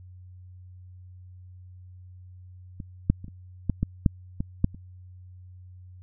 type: clicks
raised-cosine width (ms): 5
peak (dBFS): -23 / -6 / -27 / -29 / -11 / -11 / -6 / -15 / -7 / -29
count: 10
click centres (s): 2.802 / 3.1 / 3.244 / 3.282 / 3.697 / 3.83 / 4.062 / 4.405 / 4.644 / 4.746
effects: added 91 Hz sine -44 dBFS peak until 6.02 s